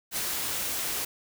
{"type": "noise with ADSR envelope", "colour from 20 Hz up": "white", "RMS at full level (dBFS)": -29, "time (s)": [0.11, 1.05], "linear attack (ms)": 59, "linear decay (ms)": 31, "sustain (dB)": -2, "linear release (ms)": 6, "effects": []}